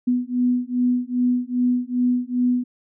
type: beating tone pair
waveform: sine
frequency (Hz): 246.2 / 248.7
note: B3 / B3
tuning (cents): -5 / +12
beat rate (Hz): 2.5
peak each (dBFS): -21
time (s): 0.07-2.64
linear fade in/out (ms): 10
effects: none